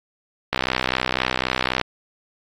click train, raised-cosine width 0.3 ms, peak -3 dBFS, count 83, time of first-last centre 0.53-1.813 s, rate 63.9 Hz, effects AAC 64 kbps

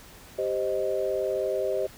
sine chord, C minor, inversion second, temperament equal, 392 / 523.3 / 622.3 Hz, G4 / C5 / Eb5, 0 / 0 / 0 cents, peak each -29 dBFS, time 0.38-1.87 s, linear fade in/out 10 ms, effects pink hiss -49 dBFS RMS until 1.97 s

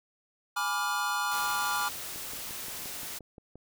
square chord, G# diminished seventh, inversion none, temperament equal with one note detuned, 830.6 / 987.8 / 1174.7 / 1409.9 Hz, G#5 / B5 / D6 / F6, 0 / 0 / 0 / +16 cents, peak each -36 / -36 / -34 / -33 dBFS, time 0.56-1.89 s, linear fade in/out 10 ms
white noise, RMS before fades -39 dBFS, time 1.31-3.19 s, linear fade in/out 10 ms
click train, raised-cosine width 2 ms, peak -34 dBFS, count 9, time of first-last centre 2.16-3.556 s, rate 5.73 Hz
effects none

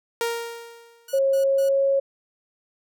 sawtooth tone with exponential decay, 466.2 Hz, A#4, in tune, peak -17 dBFS, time 0.21-1.18 s, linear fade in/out 1 ms, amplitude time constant 210 ms
5% pulse tone bursts, 1461 Hz, F#6, 22 cents flat, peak -27 dBFS, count 3, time 1.08-1.69 s, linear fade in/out 5 ms, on 110 ms, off 140 ms
sine tone with pitch glide, 543 to 548.4 Hz, C#5 to C#5, -36 to -19 cents, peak -17 dBFS, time 1.13-2 s, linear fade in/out 10 ms, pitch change +17 cents, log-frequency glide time 1.32-1.83 s
effects none

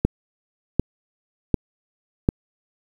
click train, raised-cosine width 3 ms, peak -3 dBFS, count 4, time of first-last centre 0.05-2.289 s, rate 1.34 Hz, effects 7-bit

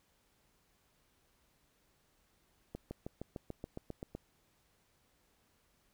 accelerating click train, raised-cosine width 2 ms, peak -28 dBFS, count 11, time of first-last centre 2.75-4.15 s, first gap 160 ms, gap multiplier 0.97, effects pink hiss -73 dBFS RMS until 5.93 s

